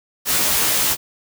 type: noise with comb filter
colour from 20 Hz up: white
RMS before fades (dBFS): -18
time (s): 0.25-0.97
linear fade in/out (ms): 50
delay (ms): 15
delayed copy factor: +0.95
effects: none